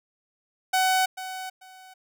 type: tone with echo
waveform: sawtooth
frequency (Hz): 750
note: F#5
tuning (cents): +23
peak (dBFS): -16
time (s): 0.73-1.06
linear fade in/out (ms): 10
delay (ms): 440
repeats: 2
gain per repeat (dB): -13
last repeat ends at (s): 1.94
effects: none